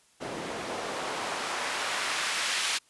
white noise with band-pass filter sweep, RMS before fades -32 dBFS, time 0.2-2.79 s, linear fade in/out 20 ms, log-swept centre 310 to 2600 Hz, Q 0.74, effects white hiss -63 dBFS RMS until 2.89 s + resampled to 24000 Hz

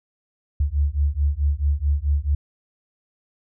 sine beating tone pair, 70 / 74.6 Hz, C#2 / D2, +18 / +28 cents, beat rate 4.6 Hz, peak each -21 dBFS, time 0.6-2.35 s, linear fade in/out 5 ms, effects none

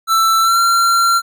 square tone with pitch glide, 1331 to 1370 Hz, E6 to F6, +16 to -34 cents, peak -11 dBFS, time 0.07-1.22 s, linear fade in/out 50 ms, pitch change +50 cents, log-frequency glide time 0.41-0.59 s, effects none

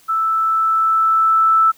sine tone with level ramp, 1318.5 Hz, E6, in tune, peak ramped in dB -15 to -9 dBFS, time 0.08-1.72 s, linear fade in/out 20 ms, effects white hiss -51 dBFS RMS until 1.77 s

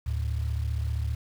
sine tone pair together, 74.1 / 109.27 Hz, D2 / A2, +16 / -12 cents, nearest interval perfect fifth, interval 672 cents, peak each -27 / -30 dBFS, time 0.06-1.15 s, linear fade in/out 10 ms, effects tanh soft clip ceiling -18 dBFS + 8-bit

